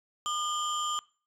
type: tone cluster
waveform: sine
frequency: 1206 / 3035 / 3201 / 7170 Hz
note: D6 / F#7 / G7 / A8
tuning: +46 / +43 / +36 / +32 cents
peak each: -29 / -37 / -36 / -36 dBFS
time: 0.26-0.99 s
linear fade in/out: 0 ms
effects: noise-tail reverb RT60 0.4 s tail -23 dB re dry + tanh soft clip ceiling -24 dBFS